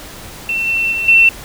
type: tone with level steps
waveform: sine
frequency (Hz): 2695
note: E7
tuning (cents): +38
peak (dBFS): -15 / -13 / -16 / -5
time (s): 0.49-1.29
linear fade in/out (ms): 2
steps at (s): 0.67 / 0.92 / 1.08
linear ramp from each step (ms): 5
effects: pink hiss -33 dBFS RMS until 1.44 s